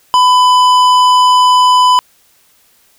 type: tone with tanh clipping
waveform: sine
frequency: 1001 Hz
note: B5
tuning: 23 cents sharp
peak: -7 dBFS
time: 0.14-1.99 s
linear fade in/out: 0 ms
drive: 14 dB
effects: white hiss -51 dBFS RMS until 2.98 s